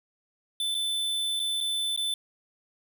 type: tone with dropouts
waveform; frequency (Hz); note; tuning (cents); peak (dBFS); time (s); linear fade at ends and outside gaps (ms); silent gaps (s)
square; 3520; A7; 0; -27; 0.6-2.14; 2; 0.745-0.749 / 1.395-1.399 / 1.605-1.609 / 1.963-1.975
effects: none